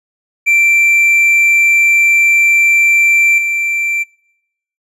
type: tone with level steps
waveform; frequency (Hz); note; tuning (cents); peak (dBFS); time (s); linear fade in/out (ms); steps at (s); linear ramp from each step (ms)
triangle; 2349; D7; 0; -6 / -12; 0.46-4.04; 20; 3.38; 2
effects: noise-tail reverb RT60 0.8 s tail -23 dB re dry + resampled to 32000 Hz